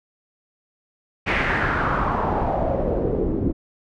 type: noise with low-pass filter sweep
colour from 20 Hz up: pink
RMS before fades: -22 dBFS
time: 1.26-3.53 s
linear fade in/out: 20 ms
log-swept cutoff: 2300 to 310 Hz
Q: 3.2
effects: none